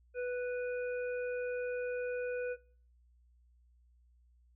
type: harmonic tone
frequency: 493.9 Hz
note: B4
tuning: in tune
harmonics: 1 / 3 / 5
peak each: -34 / -44 / -48 dBFS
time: 0.14-2.57 s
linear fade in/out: 50 ms
effects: noise-tail reverb RT60 0.5 s tail -23 dB re dry + added 60 Hz sine -63 dBFS peak until 4.55 s